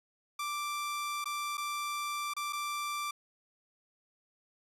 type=tone with dropouts; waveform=sawtooth; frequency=1175 Hz; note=D6; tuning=1 cent sharp; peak=-30 dBFS; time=0.39-3.11 s; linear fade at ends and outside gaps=5 ms; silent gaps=1.243-1.256 / 1.572-1.578 / 2.337-2.365 / 2.526-2.53 s; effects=resampled to 32000 Hz